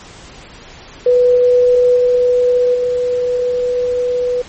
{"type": "tone with level steps", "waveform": "sine", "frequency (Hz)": 493.9, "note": "B4", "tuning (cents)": 0, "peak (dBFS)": [-7, -9, -13], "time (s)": [1.06, 4.42], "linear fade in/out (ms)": 5, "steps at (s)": [1.96, 2.74], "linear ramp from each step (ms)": 10, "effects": ["pink hiss -37 dBFS RMS until 4.48 s", "MP3 32 kbps"]}